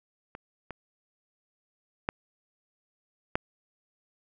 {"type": "clicks", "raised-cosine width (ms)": 0.5, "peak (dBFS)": [-25, -23, -12, -10], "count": 4, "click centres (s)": [0.351, 0.707, 2.089, 3.355], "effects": []}